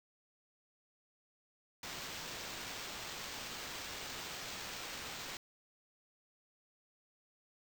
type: noise with sample-and-hold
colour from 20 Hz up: white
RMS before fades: -45 dBFS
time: 1.83-5.37 s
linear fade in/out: 2 ms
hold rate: 11025 Hz
effects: none